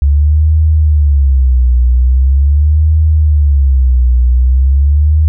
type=tone with vibrato; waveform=sine; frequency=69.3 Hz; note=C#2; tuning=in tune; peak=-5 dBFS; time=0.02-5.28 s; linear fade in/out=0 ms; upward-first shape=sine; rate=0.42 Hz; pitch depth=210 cents each way; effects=none